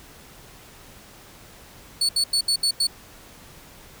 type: tone bursts at uneven times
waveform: 35% pulse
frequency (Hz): 4435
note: C#8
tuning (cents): 0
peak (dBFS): -17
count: 6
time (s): 2.01-2.09 / 2.16-2.24 / 2.33-2.41 / 2.48-2.56 / 2.63-2.71 / 2.8-2.87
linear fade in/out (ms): 5
effects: pink hiss -47 dBFS RMS until 4 s